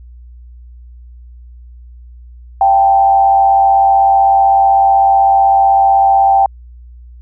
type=tone with frequency modulation; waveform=sine; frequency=784 Hz; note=G5; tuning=in tune; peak=-6 dBFS; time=2.61-6.46 s; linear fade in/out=2 ms; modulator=95.9 Hz; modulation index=0.54; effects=added 60 Hz sine -33 dBFS peak until 7.21 s